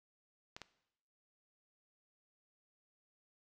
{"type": "clicks", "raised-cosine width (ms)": 0.2, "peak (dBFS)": -28, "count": 2, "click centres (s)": [0.565, 0.617], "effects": ["noise-tail reverb RT60 0.8 s tail -17 dB re dry"]}